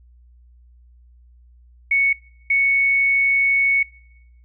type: tone pair in turn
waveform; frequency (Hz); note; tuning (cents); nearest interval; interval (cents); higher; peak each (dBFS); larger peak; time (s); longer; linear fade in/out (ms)
sine; 2217 / 2217; C#7 / C#7; 0 / 0; unison; 0; neither; -14; neither; 1.91-2.13 / 2.5-3.83; second; 5
effects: noise-tail reverb RT60 1.0 s tail -25 dB re dry + added 60 Hz sine -47 dBFS peak until 4.44 s